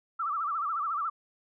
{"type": "tone with vibrato", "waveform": "sine", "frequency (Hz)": 1244.5, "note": "D#6", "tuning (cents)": 0, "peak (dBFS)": -28, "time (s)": [0.19, 1.1], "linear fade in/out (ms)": 10, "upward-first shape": "sine", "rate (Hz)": 14, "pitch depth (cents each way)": 150, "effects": []}